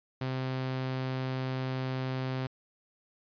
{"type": "tone", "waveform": "sawtooth", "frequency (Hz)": 130.4, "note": "C3", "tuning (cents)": -5, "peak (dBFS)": -27, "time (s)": [0.21, 2.47], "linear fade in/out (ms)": 5, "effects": ["resampled to 11025 Hz"]}